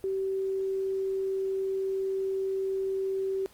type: tone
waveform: sine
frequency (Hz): 385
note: G4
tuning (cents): -31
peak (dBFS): -27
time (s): 0.04-3.46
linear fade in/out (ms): 0
effects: pink hiss -58 dBFS RMS until 3.53 s + Opus 24 kbps